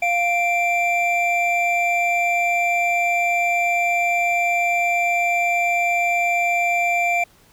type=tone pair together; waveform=triangle; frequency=698.5 / 2355 Hz; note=F5 / D7; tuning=0 / +4 cents; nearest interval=octave + major sixth; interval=2104 cents; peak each=-18 dBFS; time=0.02-7.24 s; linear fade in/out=5 ms; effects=pink hiss -54 dBFS RMS until 7.52 s